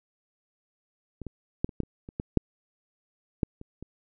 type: clicks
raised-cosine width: 3 ms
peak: -25 / -23 / -11 / -29 / -13 / -30 / -28 / -17 / -6 / -11 / -29 / -27 dBFS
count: 12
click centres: 1.217 / 1.267 / 1.645 / 1.692 / 1.803 / 1.834 / 2.089 / 2.199 / 2.373 / 3.432 / 3.614 / 3.826 s
effects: none